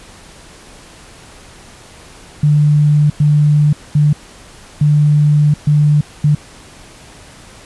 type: tone bursts at uneven times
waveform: sine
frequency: 148.5 Hz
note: D3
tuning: 20 cents sharp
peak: -7 dBFS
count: 6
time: 2.43-3.1 / 3.2-3.73 / 3.95-4.13 / 4.81-5.54 / 5.67-6.01 / 6.24-6.35 s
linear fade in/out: 5 ms
effects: pink hiss -39 dBFS RMS until 7.65 s + resampled to 24000 Hz